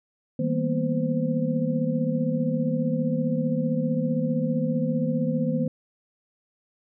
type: tone cluster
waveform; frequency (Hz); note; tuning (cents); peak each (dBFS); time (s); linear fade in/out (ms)
sine; 158.9 / 194.7 / 230.4 / 245.7 / 516; D#3 / G3 / A#3 / B3 / C5; +37 / -12 / -20 / -9 / -24; -27 / -33 / -27 / -28 / -30; 0.39-5.68; 5
effects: none